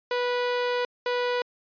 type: tone pair in turn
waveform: sawtooth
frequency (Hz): 490.7 / 490.7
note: B4 / B4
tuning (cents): -11 / -11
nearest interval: unison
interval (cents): 0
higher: neither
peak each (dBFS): -20 / -20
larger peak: neither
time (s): 0.11-0.85 / 1.06-1.42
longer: first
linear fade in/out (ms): 2
effects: resampled to 11025 Hz